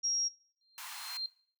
sine tone, 5610 Hz, F8, 7 cents sharp, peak -29 dBFS, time 0.03-0.29 s, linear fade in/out 20 ms
sine tone with exponential growth, 4180 Hz, C8, 2 cents flat, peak -32 dBFS, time 0.61-1.26 s, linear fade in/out 2 ms, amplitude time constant 140 ms
pink high-pass noise, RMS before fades -45 dBFS, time 0.78-1.17 s, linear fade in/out 0 ms, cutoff 840 Hz, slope 48 dB/octave
effects noise-tail reverb RT60 0.5 s tail -18 dB re dry

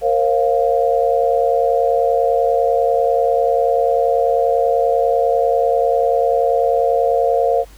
sine chord, Bb suspended second, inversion none, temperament equal with one note detuned, 466.2 / 536.4 / 698.5 Hz, Bb4 / C5 / F5, 0 / +43 / 0 cents, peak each -17 dBFS, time 0.01-7.65 s, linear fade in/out 50 ms, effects added 50 Hz sine -41 dBFS peak until 7.77 s + pink hiss -47 dBFS RMS until 7.77 s

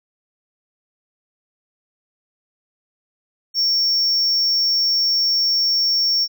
triangle tone, 5480 Hz, F8, 34 cents flat, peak -14 dBFS, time 3.54-6.28 s, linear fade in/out 50 ms, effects none

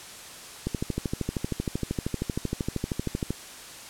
click train, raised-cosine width 3 ms, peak -14 dBFS, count 35, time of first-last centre 0.67-3.306 s, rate 12.9 Hz, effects white hiss -43 dBFS RMS until 3.89 s + low-pass 10000 Hz 12 dB/octave

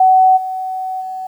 sine tone with level steps, 751 Hz, F#5, 26 cents sharp, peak -6 / -19 / -22 dBFS, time 0-1.27 s, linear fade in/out 5 ms, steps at 0.36 / 1 s, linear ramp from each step 20 ms, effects 8-bit

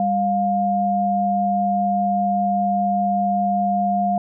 sine tone pair together, 199.03 / 706 Hz, G3 / F5, +27 / +19 cents, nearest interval octave + minor seventh, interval 2192 cents, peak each -22 / -18 dBFS, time 0-4.18 s, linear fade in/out 2 ms, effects none

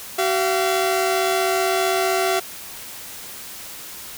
sawtooth tone pair together, 379.8 / 684 Hz, F#4 / F5, +45 / -36 cents, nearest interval minor seventh, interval 1019 cents, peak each -17 dBFS, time 0.18-2.4 s, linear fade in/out 10 ms, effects white hiss -36 dBFS RMS until 4.17 s

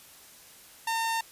sawtooth tone, 908 Hz, A#5, 46 cents flat, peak -23 dBFS, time 0.87-1.21 s, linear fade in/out 5 ms, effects white hiss -52 dBFS RMS until 1.31 s + resampled to 32000 Hz

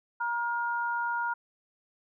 sine tone pair together, 947.1 / 1419 Hz, A#5 / F6, +27 / +27 cents, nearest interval perfect fifth, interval 700 cents, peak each -30 / -31 dBFS, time 0.2-1.34 s, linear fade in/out 10 ms, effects none

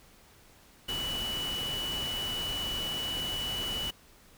sine tone in noise, 2956 Hz, F#7, 2 cents flat, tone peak -32 dBFS, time 0.88-3.91 s, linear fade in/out 10 ms, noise pink, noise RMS -39 dBFS, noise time 0.88-3.91 s, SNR +4 dB, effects pink hiss -58 dBFS RMS until 4.37 s

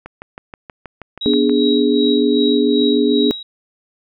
click train, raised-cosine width 0.5 ms, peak -17 dBFS, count 10, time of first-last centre 0.06-1.495 s, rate 6.27 Hz
sine tone with tremolo, 3839 Hz, B7, 50 cents flat, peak -19 dBFS, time 1.21-3.43 s, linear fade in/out 5 ms, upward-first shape sine, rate 2.6 Hz, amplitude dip 70%
sine chord, G# diminished, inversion first, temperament equal, 246.9 / 293.7 / 415.3 Hz, B3 / D4 / G#4, 0 / 0 / 0 cents, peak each -16 dBFS, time 1.26-3.31 s, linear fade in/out 0 ms
effects none

